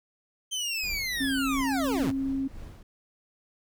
25% pulse linear sweep, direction down, 3136 to 68.5 Hz, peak -25 dBFS, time 0.51-2.12 s, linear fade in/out 20 ms
brown noise with tremolo, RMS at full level -40 dBFS, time 0.83-2.83 s, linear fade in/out 5 ms, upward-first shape triangle, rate 2.9 Hz, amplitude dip 55%
sine tone, 270 Hz, C#4, 45 cents flat, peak -26 dBFS, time 1.2-2.48 s, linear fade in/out 10 ms
blue noise with exponential decay, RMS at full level -43 dBFS, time 1.84-2.35 s, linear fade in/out 2 ms, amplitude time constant 110 ms
effects none

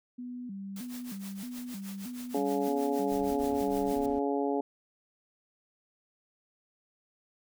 sine tone with vibrato, 220 Hz, A3, in tune, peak -37 dBFS, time 0.18-4.19 s, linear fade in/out 10 ms, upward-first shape square, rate 1.6 Hz, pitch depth 200 cents each way
white noise with tremolo, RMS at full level -45 dBFS, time 0.76-4.06 s, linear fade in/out 2 ms, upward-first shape triangle, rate 6.4 Hz, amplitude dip 90%
harmonic tone, 140.6 Hz, C#3, 25 cents sharp, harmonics 2 / 3 / 4 / 5 / 6, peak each -31 / -31 / -37 / -36 / -37 dBFS, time 2.34-4.61 s, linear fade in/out 5 ms
brown noise bursts, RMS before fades -47 dBFS, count 4, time 3.11-4.197 s, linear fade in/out 10 ms, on 250 ms, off 29 ms
effects none

